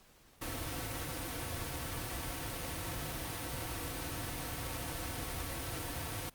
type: noise with comb filter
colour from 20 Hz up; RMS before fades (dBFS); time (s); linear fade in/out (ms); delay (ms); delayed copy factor
pink; -39; 0.41-6.3; 10; 4.9; -0.7
effects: pink hiss -63 dBFS RMS until 6.34 s + Opus 48 kbps